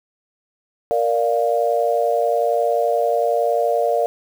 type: chord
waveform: sine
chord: Bb major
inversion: none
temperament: equal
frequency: 466.2 / 587.3 / 698.5 Hz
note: Bb4 / D5 / F5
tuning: 0 / 0 / 0 cents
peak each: -20 dBFS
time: 0.91-4.06 s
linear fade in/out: 0 ms
effects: 7-bit